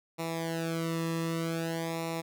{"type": "tone with flanger", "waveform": "sawtooth", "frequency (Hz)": 164.81, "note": "E3", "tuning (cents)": 0, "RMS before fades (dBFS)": -33, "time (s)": [0.18, 2.22], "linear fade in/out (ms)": 20, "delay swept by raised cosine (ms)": [0.63, 1.33], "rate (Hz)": 0.53, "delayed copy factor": -1, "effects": []}